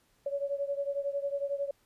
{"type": "beating tone pair", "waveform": "sine", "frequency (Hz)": [559, 570], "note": ["C#5", "C#5"], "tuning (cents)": [14, 48], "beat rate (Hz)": 11, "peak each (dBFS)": [-32, -35], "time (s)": [0.26, 1.71], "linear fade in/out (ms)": 5, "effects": ["pink hiss -69 dBFS RMS until 1.85 s", "resampled to 32000 Hz"]}